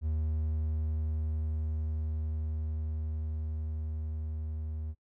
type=tone with level ramp; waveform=triangle; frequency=77.78 Hz; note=D#2; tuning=in tune; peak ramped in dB=-26 to -32 dBFS; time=0.01-4.95 s; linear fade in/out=50 ms; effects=noise-tail reverb RT60 0.1 s tail -26 dB re dry